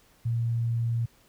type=tone; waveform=sine; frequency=116.54 Hz; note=A#2; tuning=in tune; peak=-24 dBFS; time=0.25-1.06 s; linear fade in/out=10 ms; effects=pink hiss -61 dBFS RMS until 1.28 s